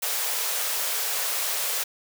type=high-pass noise; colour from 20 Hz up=white; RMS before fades=-27 dBFS; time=0.02-1.84 s; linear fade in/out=10 ms; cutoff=410 Hz; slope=96 dB/octave; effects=none